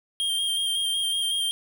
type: tone with vibrato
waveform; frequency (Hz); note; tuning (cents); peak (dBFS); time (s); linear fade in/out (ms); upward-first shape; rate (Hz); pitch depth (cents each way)
square; 3200; G7; +35; -24; 0.2-1.51; 0; square; 5.4; 19
effects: none